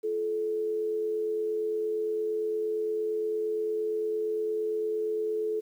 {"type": "tone pair together", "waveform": "sine", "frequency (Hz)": [344.1, 432.8], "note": ["F4", "A4"], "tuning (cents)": [-26, -29], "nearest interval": "major third", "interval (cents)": 397, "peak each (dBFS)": [-38, -27], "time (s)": [0.03, 5.61], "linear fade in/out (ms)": 20, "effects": ["10-bit"]}